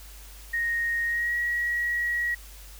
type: tone with pitch glide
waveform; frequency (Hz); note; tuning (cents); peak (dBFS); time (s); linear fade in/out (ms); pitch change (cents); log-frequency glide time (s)
sine; 1864.7 to 1910.5; A#6 to A#6; 0 to +42; -24; 0.53-2.35; 10; +42; 1.06-1.36
effects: added 50 Hz sine -44 dBFS peak until 2.79 s + white hiss -49 dBFS RMS until 2.79 s